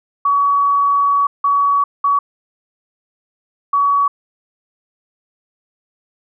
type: tone bursts at uneven times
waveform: sine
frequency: 1131 Hz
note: C#6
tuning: 34 cents sharp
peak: -11 dBFS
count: 4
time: 0.25-1.27 / 1.44-1.84 / 2.04-2.19 / 3.73-4.08 s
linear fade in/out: 5 ms
effects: none